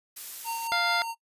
blue noise, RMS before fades -38 dBFS, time 0.16-0.68 s, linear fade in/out 10 ms
square tone with tremolo, 917 Hz, A#5, 29 cents flat, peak -30 dBFS, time 0.44-1.15 s, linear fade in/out 50 ms, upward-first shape sine, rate 4.6 Hz, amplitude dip 30%
harmonic tone, 698.5 Hz, F5, in tune, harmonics 1 / 2 / 3 / 5 / 6 / 7, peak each -31 / -28 / -30 / -33 / -35 / -35 dBFS, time 0.72-1.02 s, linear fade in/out 0 ms
effects noise-tail reverb RT60 0.1 s tail -22 dB re dry + resampled to 32000 Hz

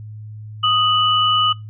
sine tone pair together, 1244.5 / 2963 Hz, D#6 / F#7, 0 / +2 cents, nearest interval octave + minor third, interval 1502 cents, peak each -16 dBFS, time 0.63-1.53 s, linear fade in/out 10 ms, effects noise-tail reverb RT60 0.2 s tail -20 dB re dry + added 107 Hz sine -31 dBFS peak until 1.69 s

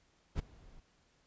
brown noise with ADSR envelope, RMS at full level -32 dBFS, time 0.35-0.8 s, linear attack 42 ms, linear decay 12 ms, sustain -24 dB, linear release 4 ms, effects pink hiss -71 dBFS RMS until 1.26 s + resampled to 16000 Hz

